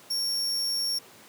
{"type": "tone", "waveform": "40% pulse", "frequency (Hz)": 5510, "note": "F8", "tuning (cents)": -24, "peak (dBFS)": -25, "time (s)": [0.1, 0.99], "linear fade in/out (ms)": 10, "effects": ["pink hiss -51 dBFS RMS until 1.28 s", "high-pass 200 Hz 12 dB/octave"]}